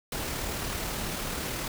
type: noise with amplitude modulation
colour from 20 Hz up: pink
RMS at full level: -32 dBFS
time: 0.12-1.68 s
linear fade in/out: 2 ms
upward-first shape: sine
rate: 38.2 Hz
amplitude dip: 25%
effects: none